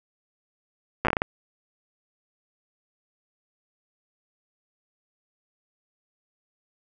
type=slowing click train; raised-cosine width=0.5 ms; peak=-7 dBFS; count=8; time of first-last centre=1.05-1.219 s; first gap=8 ms; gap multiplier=1.36; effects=none